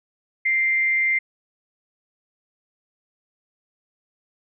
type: tone with amplitude modulation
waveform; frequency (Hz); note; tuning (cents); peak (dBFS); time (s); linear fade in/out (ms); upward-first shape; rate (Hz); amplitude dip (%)
sine; 2093; C7; 0; -16; 0.45-1.19; 10; sine; 244; 30
effects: none